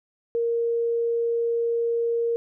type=tone; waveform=sine; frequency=466.2 Hz; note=A#4; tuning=in tune; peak=-21 dBFS; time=0.35-2.36 s; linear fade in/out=0 ms; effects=none